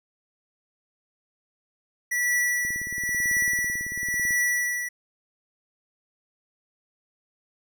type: tone with tremolo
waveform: square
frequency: 1952 Hz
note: B6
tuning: 21 cents flat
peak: -21 dBFS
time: 2.11-4.89 s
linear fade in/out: 10 ms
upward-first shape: triangle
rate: 0.98 Hz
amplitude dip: 70%
type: click train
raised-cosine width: 3 ms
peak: -29 dBFS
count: 31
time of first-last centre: 2.65-4.307 s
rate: 18.1 Hz
effects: none